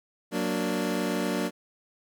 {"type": "chord", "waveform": "25% pulse", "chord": "Gb augmented", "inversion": "none", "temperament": "equal", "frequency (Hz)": [185, 233.1, 293.7], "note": ["Gb3", "Bb3", "D4"], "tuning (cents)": [0, 0, 0], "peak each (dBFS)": -27, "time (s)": [0.31, 1.51], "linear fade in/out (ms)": 50, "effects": []}